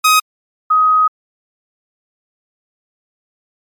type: tone pair in turn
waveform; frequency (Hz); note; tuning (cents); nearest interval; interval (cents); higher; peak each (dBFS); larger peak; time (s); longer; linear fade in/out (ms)
sawtooth / sine; 1258 / 1258; D#6 / D#6; +19 / +19; unison; 0; neither; -4 / -8; first; 0.04-0.2 / 0.7-1.08; second; 10
effects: MP3 64 kbps